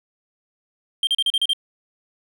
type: tone bursts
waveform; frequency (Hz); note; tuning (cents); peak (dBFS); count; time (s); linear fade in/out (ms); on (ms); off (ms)
triangle; 3175; G7; +21; -15; 7; 1.03-1.533; 2; 41; 36
effects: none